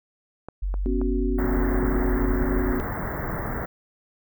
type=clicks; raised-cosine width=1 ms; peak=-21 dBFS; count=4; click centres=0.486 / 0.741 / 1.015 / 1.882 s
type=tone; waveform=sine; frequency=46.95 Hz; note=F#1; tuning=26 cents sharp; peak=-23 dBFS; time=0.62-2.73 s; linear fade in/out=10 ms
type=chord; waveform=sine; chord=B suspended second; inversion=none; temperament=equal; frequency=246.9 / 277.2 / 370 Hz; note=B3 / C#4 / F#4; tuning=0 / 0 / 0 cents; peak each=-28 dBFS; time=0.86-2.8 s; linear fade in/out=0 ms
type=band-stop noise; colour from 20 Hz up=pink; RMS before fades=-29 dBFS; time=1.38-3.66 s; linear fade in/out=10 ms; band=2000 to 16000 Hz; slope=96 dB/octave
effects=none